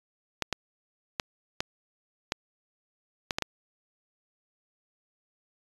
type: clicks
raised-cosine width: 0.2 ms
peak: -10 dBFS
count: 8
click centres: 0.423 / 0.527 / 1.198 / 1.605 / 2.321 / 3.308 / 3.385 / 3.423 s
effects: resampled to 24000 Hz